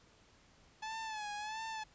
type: tone with vibrato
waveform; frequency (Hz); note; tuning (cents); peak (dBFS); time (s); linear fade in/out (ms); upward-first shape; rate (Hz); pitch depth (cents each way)
sawtooth; 860; A5; -40; -36; 0.82-1.84; 10; sine; 1.5; 68
effects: pink hiss -65 dBFS RMS until 1.94 s + resampled to 16000 Hz